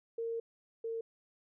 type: tone pair in turn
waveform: sine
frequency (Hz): 459.3 / 455.1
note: A#4 / A#4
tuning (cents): -26 / -42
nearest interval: unison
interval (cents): 16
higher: first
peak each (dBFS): -34 / -35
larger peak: first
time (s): 0.18-0.4 / 0.84-1.01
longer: first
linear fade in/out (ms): 5
effects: none